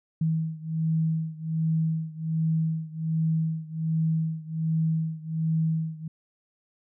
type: beating tone pair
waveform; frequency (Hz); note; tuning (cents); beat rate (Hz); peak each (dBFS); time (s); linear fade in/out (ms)
sine; 160 / 161.3; D#3 / E3; +49 / -37; 1.3; -26 / -28; 0.21-6.08; 5
effects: none